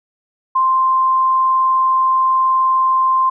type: tone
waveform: sine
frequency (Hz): 1046.5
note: C6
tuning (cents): 0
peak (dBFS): -11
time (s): 0.55-3.3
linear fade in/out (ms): 10
effects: none